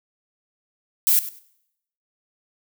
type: noise with echo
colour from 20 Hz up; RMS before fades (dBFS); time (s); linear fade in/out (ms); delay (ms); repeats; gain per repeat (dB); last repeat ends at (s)
violet; -17; 1.07-1.19; 0; 99; 2; -15; 1.388
effects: noise-tail reverb RT60 0.8 s tail -22 dB re dry